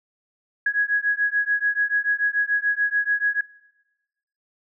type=beating tone pair; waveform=sine; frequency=1661.2 / 1668.1 Hz; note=G#6 / G#6; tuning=0 / +7 cents; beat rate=6.9 Hz; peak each=-22 dBFS; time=0.66-3.41 s; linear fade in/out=5 ms; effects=noise-tail reverb RT60 1.0 s tail -22 dB re dry